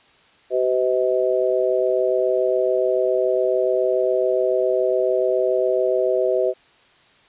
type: harmonic tone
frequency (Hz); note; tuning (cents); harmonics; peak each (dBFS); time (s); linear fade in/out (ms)
127.1; C3; -50; 3 / 4 / 5; -21 / -21 / -21; 0.5-6.54; 50
effects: white hiss -54 dBFS RMS until 7.28 s + resampled to 8000 Hz